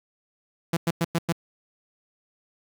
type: tone bursts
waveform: sawtooth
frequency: 167.7 Hz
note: E3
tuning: 30 cents sharp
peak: -17 dBFS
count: 5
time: 0.73-1.325 s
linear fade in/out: 5 ms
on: 39 ms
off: 100 ms
effects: 9-bit